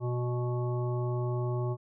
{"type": "harmonic tone", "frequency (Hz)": 122.6, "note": "B2", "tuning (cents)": -12, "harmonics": [1, 3, 5, 7, 9], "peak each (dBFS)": [-29, -35, -41, -44, -44], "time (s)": [0, 1.77], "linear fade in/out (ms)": 50, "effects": []}